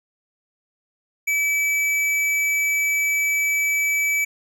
sine tone with hard clipping, 2300 Hz, D7, 37 cents flat, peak -20 dBFS, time 1.27-4.25 s, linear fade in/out 10 ms, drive 13 dB, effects none

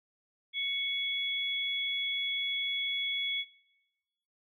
sine tone pair together, 2217 / 3376 Hz, C#7 / G#7, 0 / +28 cents, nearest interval perfect fifth, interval 728 cents, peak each -34 / -32 dBFS, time 0.53-3.45 s, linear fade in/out 50 ms, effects noise-tail reverb RT60 1.0 s tail -19 dB re dry

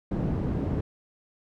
white low-pass noise, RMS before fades -28 dBFS, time 0.11-0.81 s, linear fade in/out 5 ms, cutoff 230 Hz, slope 12 dB/octave, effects none

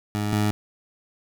20% pulse tone pair in turn, 104.4 / 104.94 Hz, G#2 / G#2, +10 / +18 cents, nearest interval unison, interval 8 cents, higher second, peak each -19 / -15 dBFS, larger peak second, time 0.15-0.33 / 0.33-0.51 s, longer neither, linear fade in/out 0 ms, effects none

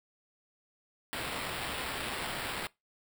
white noise with sample-and-hold, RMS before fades -37 dBFS, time 1.13-2.67 s, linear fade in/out 0 ms, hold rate 6300 Hz, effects noise-tail reverb RT60 0.2 s tail -22 dB re dry

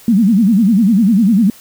sine tone with vibrato, 210.8 Hz, G#3, 26 cents sharp, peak -7 dBFS, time 0.08-1.5 s, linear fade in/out 2 ms, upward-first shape sine, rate 10 Hz, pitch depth 230 cents each way, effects white hiss -41 dBFS RMS until 1.6 s

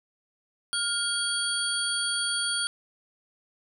sine tone cluster, 1415 / 3277 / 4523 / 9570 Hz, F6 / G#7 / C#8 / D9, +22 / -24 / +34 / +32 cents, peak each -31 dBFS, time 0.73-2.67 s, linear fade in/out 0 ms, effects none

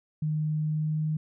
sine tone with pitch glide, 153.7 to 154.95 Hz, D#3 to D#3, -21 to -7 cents, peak -25 dBFS, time 0.22-1.17 s, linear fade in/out 5 ms, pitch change +14 cents, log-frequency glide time 0.63-1.06 s, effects none

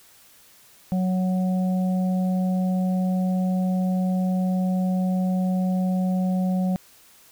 harmonic tone, 185 Hz, F#3, in tune, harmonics 1 / 3 / 4, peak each -20 / -34 / -35 dBFS, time 0.92-6.76 s, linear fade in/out 0 ms, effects white hiss -53 dBFS RMS until 7.31 s

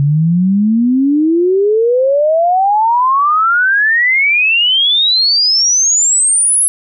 sine exponential sweep, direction up, 138.59 to 11040 Hz, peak -8 dBFS, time 0-6.68 s, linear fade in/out 0 ms, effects none

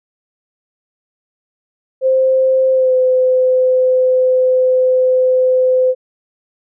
sine tone with pitch glide, 523.3 to 511.6 Hz, C5 to C5, 0 to -39 cents, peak -9 dBFS, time 2.01-5.95 s, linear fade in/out 50 ms, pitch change -39 cents, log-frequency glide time 2.72-2.94 s, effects none

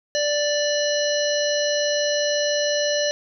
harmonic tone, 587.3 Hz, D5, in tune, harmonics 1 / 3 / 5 / 7 / 9 / 10, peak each -21 / -29 / -30 / -28 / -35 / -30 dBFS, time 0.15-3.11 s, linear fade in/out 0 ms, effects none

